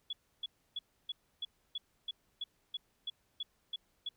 sine tone bursts, 3385 Hz, G#7, 32 cents sharp, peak -35 dBFS, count 13, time 0.1-4.09 s, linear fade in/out 5 ms, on 30 ms, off 300 ms, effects pink hiss -75 dBFS RMS until 4.16 s

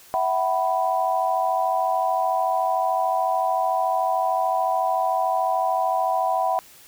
sine chord, E suspended second, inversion none, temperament equal with one note detuned, 659.3 / 752.9 / 987.8 Hz, E5 / F#5 / B5, 0 / +30 / 0 cents, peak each -25 / -22 / -25 dBFS, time 0.14-6.59 s, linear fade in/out 0 ms, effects white hiss -49 dBFS RMS until 6.87 s

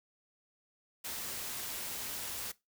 white noise, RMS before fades -40 dBFS, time 1.04-2.52 s, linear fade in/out 10 ms, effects noise-tail reverb RT60 0.2 s tail -19 dB re dry

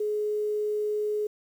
sine tone with quantisation, 421.5 Hz, G#4, 26 cents sharp, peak -25 dBFS, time 0-1.27 s, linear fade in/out 5 ms, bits 9, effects none

